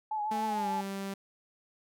sine tone with vibrato, 850 Hz, G#5, 40 cents sharp, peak -30 dBFS, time 0.11-0.81 s, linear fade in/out 5 ms, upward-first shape triangle, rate 6.7 Hz, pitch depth 51 cents each way
sawtooth tone with pitch glide, 220 to 196 Hz, A3 to G3, 0 to 0 cents, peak -31 dBFS, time 0.31-1.14 s, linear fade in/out 5 ms, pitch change -200 cents, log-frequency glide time 0.48-0.68 s
effects none

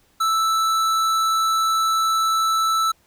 sine tone with tanh clipping, 1318.5 Hz, E6, in tune, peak -19 dBFS, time 0.2-2.92 s, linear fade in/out 10 ms, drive 17 dB, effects pink hiss -60 dBFS RMS until 3.06 s

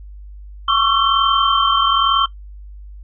sine tone cluster, 1096 / 1137 / 1345 / 3124 Hz, C#6 / C#6 / E6 / G7, -20 / +44 / +34 / -7 cents, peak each -18 dBFS, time 0.68-2.26 s, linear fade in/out 5 ms, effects noise-tail reverb RT60 0.1 s tail -18 dB re dry + added 50 Hz sine -33 dBFS peak until 3.03 s

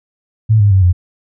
sine tone with pitch steps, 109.7 / 102.35 / 95.5 / 89.1 Hz, A2 / G#2 / G2 / F2, -5 / -25 / -45 / +35 cents, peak -6 dBFS, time 0.49-0.93 s, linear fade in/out 20 ms, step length 110 ms, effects none

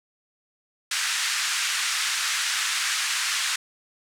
pink band-pass noise, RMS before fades -26 dBFS, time 0.91-3.56 s, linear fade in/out 5 ms, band 1400 to 9100 Hz, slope 24 dB/octave, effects none

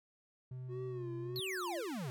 triangle tone, 127.6 Hz, C3, 43 cents flat, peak -40 dBFS, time 0.51-1.4 s, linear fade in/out 5 ms
triangle tone with vibrato, 360.9 Hz, F#4, 43 cents flat, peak -39 dBFS, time 0.68-1.84 s, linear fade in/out 50 ms, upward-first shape sine, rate 1.6 Hz, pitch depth 94 cents each way
square exponential sweep, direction down, 4435 to 118.4 Hz, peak -39 dBFS, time 1.36-2.1 s, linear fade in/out 0 ms
effects none

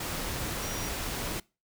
sine tone in noise, 5740 Hz, F8, 47 cents sharp, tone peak -40 dBFS, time 0.62-0.89 s, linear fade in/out 5 ms, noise pink, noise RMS -34 dBFS, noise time 0-1.4 s, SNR -9 dB, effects noise-tail reverb RT60 0.3 s tail -24 dB re dry

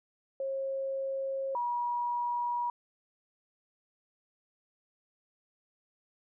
sine tone pair in turn, 540 / 962.2 Hz, C#5 / B5, -45 / -45 cents, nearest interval minor seventh, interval 1000 cents, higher second, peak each -31 / -29 dBFS, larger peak second, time 0.4-1.55 / 1.55-2.7 s, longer neither, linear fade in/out 2 ms, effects none

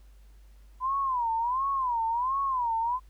sine tone with vibrato, 998 Hz, B5, 18 cents sharp, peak -25 dBFS, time 0.8-3 s, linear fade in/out 50 ms, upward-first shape sine, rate 1.4 Hz, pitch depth 180 cents each way, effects added 50 Hz sine -50 dBFS peak until 3.09 s + pink hiss -67 dBFS RMS until 3.09 s

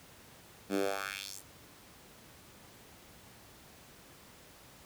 10% pulse tone with high-pass filter sweep, 98 Hz, G2, in tune, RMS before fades -36 dBFS, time 0.69-1.43 s, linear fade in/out 50 ms, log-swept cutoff 200 to 10000 Hz, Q 2.1, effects pink hiss -56 dBFS RMS until 4.85 s + high-pass 60 Hz 12 dB/octave

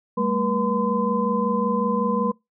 sine tone cluster, 198.7 / 224.1 / 483.8 / 1022 Hz, G3 / A3 / B4 / C6, +24 / +32 / -36 / -41 cents, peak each -25 dBFS, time 0.17-2.32 s, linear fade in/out 10 ms, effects noise-tail reverb RT60 0.2 s tail -25 dB re dry

